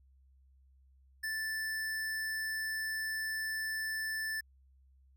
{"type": "tone", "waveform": "square", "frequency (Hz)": 1760, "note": "A6", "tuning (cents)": 0, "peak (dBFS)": -35, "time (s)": [1.23, 4.41], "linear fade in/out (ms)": 10, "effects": ["added 66 Hz sine -61 dBFS peak until 5.16 s"]}